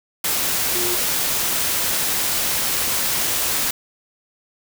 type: tone in noise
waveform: sine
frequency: 356 Hz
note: F4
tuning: 33 cents sharp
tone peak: -26 dBFS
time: 0.75-0.95 s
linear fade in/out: 5 ms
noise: white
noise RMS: -21 dBFS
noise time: 0.24-3.71 s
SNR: -8 dB
effects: none